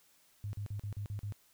sine tone bursts, 102.4 Hz, G#2, 24 cents flat, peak -36 dBFS, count 7, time 0.44-1.323 s, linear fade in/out 0 ms, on 91 ms, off 41 ms, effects white hiss -67 dBFS RMS until 1.53 s

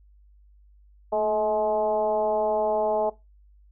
sine tone with frequency modulation, 640 Hz, D#5, 49 cents sharp, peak -21 dBFS, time 1.12-3.1 s, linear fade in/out 10 ms, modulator 209 Hz, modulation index 1.1, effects noise-tail reverb RT60 0.2 s tail -17 dB re dry + added 50 Hz sine -52 dBFS peak until 3.71 s

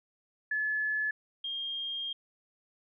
sine tone pair in turn, 1719 / 3219 Hz, A6 / G7, -41 / +45 cents, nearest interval major seventh, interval 1086 cents, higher second, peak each -28 / -33 dBFS, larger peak first, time 0.51-1.11 / 1.44-2.13 s, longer second, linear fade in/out 5 ms, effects none

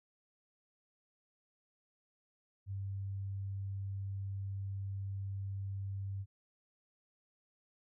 sine tone, 98 Hz, G2, in tune, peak -37 dBFS, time 2.66-6.26 s, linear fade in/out 50 ms, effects none

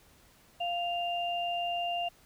sine tone pair together, 698.5 / 2794 Hz, F5 / F7, 0 / 0 cents, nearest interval 2 octaves, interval 2400 cents, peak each -31 / -35 dBFS, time 0.6-2.09 s, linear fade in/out 10 ms, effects pink hiss -61 dBFS RMS until 2.25 s

